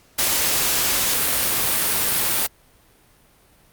white noise, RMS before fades -20 dBFS, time 0.18-2.47 s, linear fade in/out 10 ms, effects pink hiss -55 dBFS RMS until 3.72 s + Opus 48 kbps

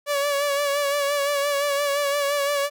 sawtooth tone with vibrato, 570 Hz, C#5, 48 cents sharp, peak -17 dBFS, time 0.06-2.7 s, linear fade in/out 50 ms, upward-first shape sine, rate 5.8 Hz, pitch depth 39 cents each way, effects none

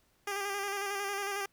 10% pulse tone with vibrato, 400 Hz, G4, 35 cents sharp, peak -25 dBFS, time 0.27-1.46 s, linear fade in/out 5 ms, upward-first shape square, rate 11 Hz, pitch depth 30 cents each way, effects pink hiss -70 dBFS RMS until 1.52 s

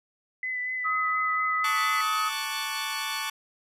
sine tone with vibrato, 2008 Hz, B6, 28 cents sharp, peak -28 dBFS, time 0.43-2.01 s, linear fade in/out 2 ms, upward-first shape sine, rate 4.2 Hz, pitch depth 19 cents each way
sine tone, 1266 Hz, D#6, 30 cents sharp, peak -25 dBFS, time 0.84-2.3 s, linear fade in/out 20 ms
15% pulse chord, D major seventh, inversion second, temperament equal, 880 / 1108.7 / 1174.7 / 1480 Hz, A5 / C#6 / D6 / F#6, 0 / 0 / 0 / 0 cents, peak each -28 / -27 / -30 / -29 dBFS, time 1.64-3.3 s, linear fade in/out 5 ms
effects resampled to 32000 Hz

